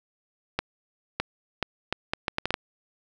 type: accelerating click train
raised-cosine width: 0.3 ms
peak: -9 dBFS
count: 10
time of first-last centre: 0.59-2.541 s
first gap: 610 ms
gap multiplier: 0.7
effects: 8-bit